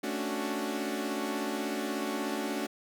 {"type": "chord", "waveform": "sawtooth", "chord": "D major seventh", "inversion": "second", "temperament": "equal", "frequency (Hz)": [220, 277.2, 293.7, 370], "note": ["A3", "C#4", "D4", "F#4"], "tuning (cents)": [0, 0, 0, 0], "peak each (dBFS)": -33, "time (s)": [0.03, 2.67], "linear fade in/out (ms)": 10, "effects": []}